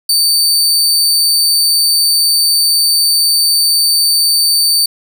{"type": "tone", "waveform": "sawtooth", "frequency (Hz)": 4578, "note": "D8", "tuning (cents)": -45, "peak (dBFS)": -6, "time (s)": [0.09, 4.86], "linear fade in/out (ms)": 5, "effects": []}